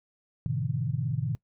sine chord, E dominant seventh, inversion first, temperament just, 103.01 / 123.61 / 148.33 / 164.81 Hz, G#2 / B2 / D3 / E3, -14 / +2 / +18 / 0 cents, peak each -35 / -30 / -31 / -36 dBFS, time 0.46-1.35 s, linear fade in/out 0 ms, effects noise-tail reverb RT60 0.1 s tail -22 dB re dry

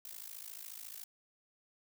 blue noise with amplitude modulation, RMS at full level -44 dBFS, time 0.05-1.04 s, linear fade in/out 2 ms, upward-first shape sine, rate 54.1 Hz, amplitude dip 90%, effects none

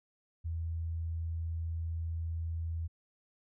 sine tone, 82.41 Hz, E2, in tune, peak -33 dBFS, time 0.44-2.88 s, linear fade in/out 20 ms, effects none

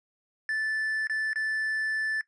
triangle tone with dropouts, 1754 Hz, A6, 6 cents flat, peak -25 dBFS, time 0.49-2.21 s, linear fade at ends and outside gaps 1 ms, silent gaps 1.071-1.097 / 1.332-1.358 s, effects noise-tail reverb RT60 0.1 s tail -17 dB re dry + resampled to 22050 Hz

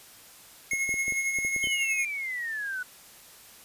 square tone with tremolo, 2167 Hz, C#7, 40 cents flat, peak -25 dBFS, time 0.71-2.05 s, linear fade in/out 2 ms, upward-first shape sine, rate 11 Hz, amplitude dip 45%
clicks, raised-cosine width 2 ms, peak -28 dBFS, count 10, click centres 0.734 / 0.892 / 0.941 / 1.081 / 1.123 / 1.387 / 1.449 / 1.563 / 1.641 / 1.672 s
sine exponential sweep, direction down, 3125 to 1468 Hz, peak -30 dBFS, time 1.63-2.83 s, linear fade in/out 5 ms
effects white hiss -51 dBFS RMS until 3.64 s + resampled to 32000 Hz

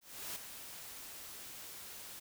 white noise with ADSR envelope, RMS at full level -41 dBFS, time 0.01-2.2 s, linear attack 350 ms, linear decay 4 ms, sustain -8 dB, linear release 14 ms, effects none

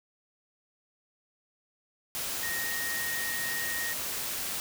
sine tone in noise, 1864.7 Hz, A#6, in tune, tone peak -33 dBFS, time 2.43-3.93 s, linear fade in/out 0 ms, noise white, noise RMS -34 dBFS, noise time 2.15-4.6 s, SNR -2 dB, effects none

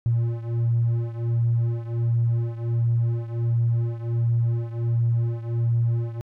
triangle beating tone pair, 116.54 / 117.94 Hz, A#2 / A#2, 0 / +21 cents, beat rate 1.4 Hz, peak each -19 / -22 dBFS, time 0.06-6.21 s, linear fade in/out 0 ms, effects tanh soft clip ceiling -15 dBFS

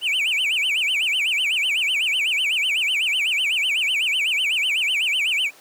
triangle tone with vibrato, 2637 Hz, E7, in tune, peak -17 dBFS, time 0.01-5.51 s, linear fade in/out 50 ms, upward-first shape sine, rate 8 Hz, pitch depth 280 cents each way, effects pink hiss -48 dBFS RMS until 5.6 s + high-pass 400 Hz 12 dB/octave

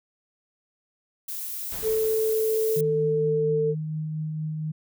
violet noise, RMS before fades -33 dBFS, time 1.28-2.81 s, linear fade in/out 5 ms
pink noise with exponential decay, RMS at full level -39 dBFS, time 1.72-3.47 s, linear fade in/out 0 ms, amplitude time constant 380 ms
sine tone with pitch glide, 440 to 447.2 Hz, A4 to A4, 0 to +28 cents, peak -21 dBFS, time 1.82-3.75 s, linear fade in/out 50 ms, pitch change +28 cents, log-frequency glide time 2.32-3.6 s
sine tone with tremolo, 155.4 Hz, D#3, 2 cents flat, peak -26 dBFS, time 2.76-4.72 s, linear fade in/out 10 ms, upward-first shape triangle, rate 4.3 Hz, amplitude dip 25%
effects none

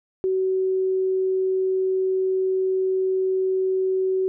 sine tone, 377.1 Hz, F#4, 33 cents sharp, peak -19 dBFS, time 0.24-4.28 s, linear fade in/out 0 ms, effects none

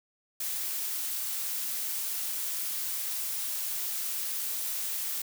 blue noise, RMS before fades -33 dBFS, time 0.4-5.22 s, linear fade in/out 5 ms, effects none

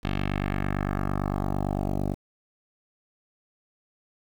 10% pulse tone with low-pass filter sweep, 48.88 Hz, G1, 4 cents flat, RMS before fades -28 dBFS, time 0.03-2.15 s, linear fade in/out 20 ms, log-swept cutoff 3300 to 540 Hz, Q 1.7, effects 8-bit

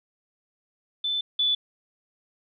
sine tone pair in turn, 3520 / 3470 Hz, A7 / A7, 0 / -25 cents, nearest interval unison, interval 25 cents, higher first, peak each -24 / -20 dBFS, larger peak second, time 1.04-1.21 / 1.39-1.55 s, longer first, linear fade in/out 5 ms, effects none

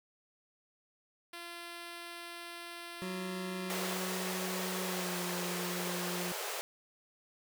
5% pulse tone, 343.3 Hz, F4, 30 cents flat, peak -32 dBFS, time 1.33-3.94 s, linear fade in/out 5 ms
25% pulse tone with pitch glide, 185 to 178.08 Hz, F#3 to F3, 0 to +34 cents, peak -34 dBFS, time 3.02-6.32 s, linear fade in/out 0 ms, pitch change -66 cents, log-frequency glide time 4.83-5.19 s
pink high-pass noise, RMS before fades -39 dBFS, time 3.7-6.61 s, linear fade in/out 0 ms, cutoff 380 Hz, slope 96 dB/octave
effects none

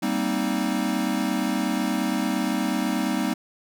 square chord, C minor seventh, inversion second, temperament equal, 196 / 233.1 / 261.6 / 311.1 Hz, G3 / Bb3 / C4 / Eb4, 0 / 0 / 0 / 0 cents, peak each -29 dBFS, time 0.02-3.34 s, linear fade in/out 10 ms, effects none

